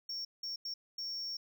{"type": "tone bursts at uneven times", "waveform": "triangle", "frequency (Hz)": 5490, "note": "F8", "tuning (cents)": -31, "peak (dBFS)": -36, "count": 4, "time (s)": [[0.09, 0.25], [0.43, 0.56], [0.65, 0.74], [0.98, 1.37]], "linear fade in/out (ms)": 5, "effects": []}